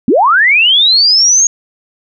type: linear sweep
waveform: sine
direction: up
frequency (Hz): 196 to 6645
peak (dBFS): -5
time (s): 0.08-1.47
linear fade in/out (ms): 2
effects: none